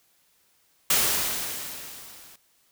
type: noise with level ramp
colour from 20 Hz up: white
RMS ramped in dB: -20 to -50 dBFS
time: 0.9-2.36 s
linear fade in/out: 5 ms
effects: white hiss -65 dBFS RMS until 2.71 s